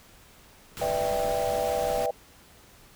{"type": "band-stop noise", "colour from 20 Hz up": "pink", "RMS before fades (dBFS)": -37, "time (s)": [0.77, 2.06], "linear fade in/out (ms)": 0, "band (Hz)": [490, 850], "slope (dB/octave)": 96}
{"type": "chord", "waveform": "sine", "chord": "E minor seventh", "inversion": "second", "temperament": "just", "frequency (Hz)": [494.4, 593.3, 659.3, 791.1], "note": ["B4", "D5", "E5", "G5"], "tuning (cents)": [2, 18, 0, 16], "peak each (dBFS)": -30, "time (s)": [0.81, 2.11], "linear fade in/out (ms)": 5}
{"effects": ["pink hiss -54 dBFS RMS until 2.95 s"]}